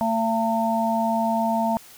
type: harmonic tone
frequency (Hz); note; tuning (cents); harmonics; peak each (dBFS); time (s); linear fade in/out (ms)
225; A3; +39; 1 / 3 / 4; -24 / -24 / -24; 0.01-1.77; 0
effects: white hiss -47 dBFS RMS until 1.97 s